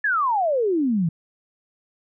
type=exponential sweep; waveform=sine; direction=down; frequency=1761 to 155.56 Hz; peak=-18 dBFS; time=0.04-1.09 s; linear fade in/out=5 ms; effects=none